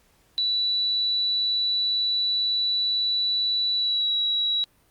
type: tone with pitch glide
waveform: sine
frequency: 3951 to 3885 Hz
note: B7 to B7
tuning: 0 to -29 cents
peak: -21 dBFS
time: 0.38-4.64 s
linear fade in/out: 0 ms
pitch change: -29 cents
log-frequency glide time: 3.75-4.13 s
effects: pink hiss -62 dBFS RMS until 4.9 s + Opus 48 kbps